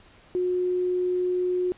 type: tone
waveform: sine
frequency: 362 Hz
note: F#4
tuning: 38 cents flat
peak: -22 dBFS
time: 0.35-1.72 s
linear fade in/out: 0 ms
effects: pink hiss -54 dBFS RMS until 1.77 s + resampled to 8000 Hz